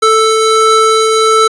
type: tone pair together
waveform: square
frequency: 440.8 / 1321 Hz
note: A4 / E6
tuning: +3 / +3 cents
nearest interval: octave + perfect fifth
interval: 1900 cents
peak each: -10 dBFS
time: 0.02-1.48 s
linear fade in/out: 10 ms
effects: resampled to 22050 Hz